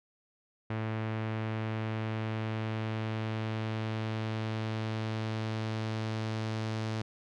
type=tone with low-pass filter sweep; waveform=sawtooth; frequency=110 Hz; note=A2; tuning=in tune; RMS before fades=-34 dBFS; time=0.7-7.02 s; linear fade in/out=5 ms; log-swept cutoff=2300 to 5100 Hz; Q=1.2; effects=none